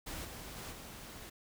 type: noise with level steps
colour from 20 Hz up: pink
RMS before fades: -43 / -47 / -45 / -49 dBFS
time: 0.06-1.3 s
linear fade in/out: 10 ms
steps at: 0.24 / 0.56 / 0.71 s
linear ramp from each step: 20 ms
effects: none